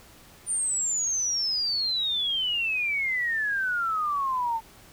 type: exponential sweep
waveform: sine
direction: down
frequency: 9270 to 885 Hz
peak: -24 dBFS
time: 0.46-4.61 s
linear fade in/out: 50 ms
effects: pink hiss -52 dBFS RMS until 4.92 s